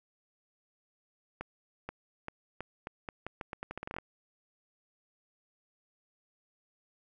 accelerating click train, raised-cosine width 0.5 ms, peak -23 dBFS, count 18, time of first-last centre 1.41-3.985 s, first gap 480 ms, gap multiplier 0.82, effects none

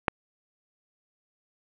click, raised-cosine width 0.5 ms, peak -6 dBFS, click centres 0.082 s, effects resampled to 8000 Hz + 8-bit

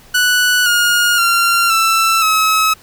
sawtooth tone with pitch steps, 1480 / 1428.8 / 1379.3 / 1331.5 / 1285.4 Hz, F#6 / F6 / F6 / E6 / E6, 0 / +39 / -22 / +17 / -44 cents, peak -7 dBFS, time 0.14-2.74 s, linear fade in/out 10 ms, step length 520 ms, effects pink hiss -44 dBFS RMS until 2.82 s

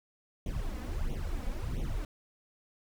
brown noise with flanger, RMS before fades -34 dBFS, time 0.46-2.05 s, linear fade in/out 2 ms, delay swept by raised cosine 0.31 to 4.01 ms, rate 1.5 Hz, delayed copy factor +1, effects none

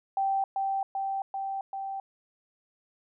sine tone with echo, 780 Hz, G5, 9 cents flat, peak -24 dBFS, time 0.17-0.44 s, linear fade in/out 2 ms, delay 390 ms, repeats 4, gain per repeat -2 dB, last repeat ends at 2 s, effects none

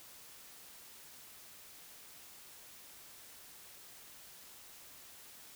silence, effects white hiss -55 dBFS RMS until 5.55 s

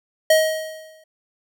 square tone with exponential decay, 631 Hz, D#5, 24 cents sharp, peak -11 dBFS, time 0.3-1.04 s, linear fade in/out 5 ms, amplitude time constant 160 ms, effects none

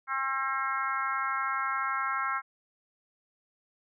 harmonic tone, 268.3 Hz, C4, 44 cents sharp, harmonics 3 / 4 / 5 / 6 / 7 / 8, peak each -40 / -33 / -31 / -36 / -42 / -39 dBFS, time 0.07-2.42 s, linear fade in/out 50 ms, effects none

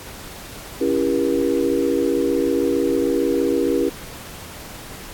sine chord, C# diminished seventh, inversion none, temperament just, 277.2 / 332.6 / 399.1 / 479 Hz, C#4 / E4 / G4 / Bb4, 0 / +16 / +31 / +47 cents, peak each -22 dBFS, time 0.8-3.9 s, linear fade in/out 20 ms, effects pink hiss -37 dBFS RMS until 5.13 s + AAC 64 kbps

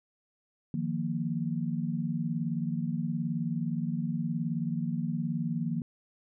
sine chord, Eb suspended second, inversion none, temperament equal, 155.56 / 174.61 / 233.1 Hz, Eb3 / F3 / Bb3, 0 / 0 / 0 cents, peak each -33 dBFS, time 0.74-5.82 s, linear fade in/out 2 ms, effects none

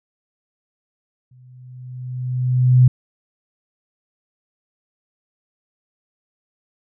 sine tone with exponential growth, 126.3 Hz, B2, 39 cents sharp, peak -6 dBFS, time 1.31-2.88 s, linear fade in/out 5 ms, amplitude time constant 340 ms, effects none

